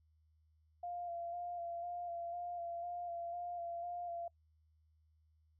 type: tone with vibrato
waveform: sine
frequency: 694 Hz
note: F5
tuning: 11 cents flat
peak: -40 dBFS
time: 0.83-4.28 s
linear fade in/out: 5 ms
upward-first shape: square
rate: 2 Hz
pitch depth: 21 cents each way
effects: noise-tail reverb RT60 0.1 s tail -25 dB re dry + added 78 Hz sine -69 dBFS peak until 5.59 s